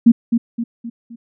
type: tone with echo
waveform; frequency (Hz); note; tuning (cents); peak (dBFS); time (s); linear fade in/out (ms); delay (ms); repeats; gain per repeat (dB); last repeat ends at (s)
sine; 233.1; A#3; 0; -4; 0.06-0.12; 10; 260; 4; -7; 1.16
effects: none